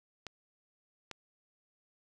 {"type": "clicks", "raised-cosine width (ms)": 0.2, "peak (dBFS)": -24, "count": 2, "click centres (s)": [0.267, 1.113], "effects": []}